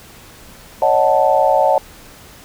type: chord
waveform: sine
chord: D# half-diminished seventh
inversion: third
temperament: equal with one note detuned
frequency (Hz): 554.4 / 615.1 / 740 / 880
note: C#5 / D#5 / F#5 / A5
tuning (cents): 0 / -20 / 0 / 0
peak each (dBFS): -16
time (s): 0.82-1.78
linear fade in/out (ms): 2
effects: pink hiss -41 dBFS RMS until 2.44 s